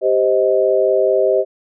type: chord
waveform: sine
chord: C minor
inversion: second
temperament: just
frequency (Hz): 392.4 / 523.3 / 627.9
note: G4 / C5 / Eb5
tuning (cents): +2 / 0 / +16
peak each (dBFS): -16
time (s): 0.01-1.45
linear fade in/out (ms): 50
effects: none